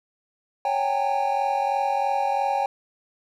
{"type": "tone cluster", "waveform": "triangle", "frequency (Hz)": [557, 765, 808, 909], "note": ["C#5", "G5", "G#5", "A#5"], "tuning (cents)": [8, -42, -48, -44], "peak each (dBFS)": [-27, -27, -21, -29], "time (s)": [0.65, 2.66], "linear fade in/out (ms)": 2, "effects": []}